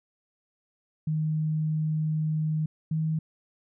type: tone pair in turn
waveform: sine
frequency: 155.56 / 158.01 Hz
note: D#3 / D#3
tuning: 0 / +27 cents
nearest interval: unison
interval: 27 cents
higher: second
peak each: -24 dBFS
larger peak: neither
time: 1.07-2.66 / 2.91-3.19 s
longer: first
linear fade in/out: 5 ms
effects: none